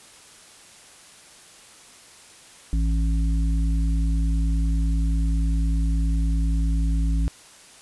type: harmonic tone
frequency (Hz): 55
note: A1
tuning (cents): 0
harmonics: 1 / 3 / 5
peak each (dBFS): -19 / -29 / -33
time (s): 2.73-7.28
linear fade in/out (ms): 0
effects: white hiss -48 dBFS RMS until 7.81 s + resampled to 24000 Hz